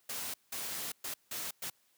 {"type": "noise bursts at uneven times", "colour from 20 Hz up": "white", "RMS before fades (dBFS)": -39, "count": 5, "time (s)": [[0.09, 0.34], [0.52, 0.92], [1.04, 1.14], [1.31, 1.51], [1.62, 1.7]], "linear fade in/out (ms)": 5, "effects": ["white hiss -71 dBFS RMS until 1.97 s", "high-pass 100 Hz 12 dB/octave"]}